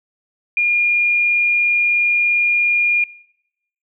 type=tone; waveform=sine; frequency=2419 Hz; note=D#7; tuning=49 cents flat; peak=-13 dBFS; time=0.57-3.04 s; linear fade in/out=2 ms; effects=noise-tail reverb RT60 0.8 s tail -21 dB re dry